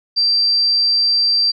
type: tone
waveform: sine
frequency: 4699 Hz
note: D8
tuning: in tune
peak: -12 dBFS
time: 0.16-1.52 s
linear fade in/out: 20 ms
effects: none